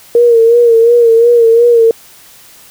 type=tone with vibrato; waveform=sine; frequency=466.2 Hz; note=A#4; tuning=in tune; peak=-3 dBFS; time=0.15-1.91 s; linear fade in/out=2 ms; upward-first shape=sine; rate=2.8 Hz; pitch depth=51 cents each way; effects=white hiss -39 dBFS RMS until 2.7 s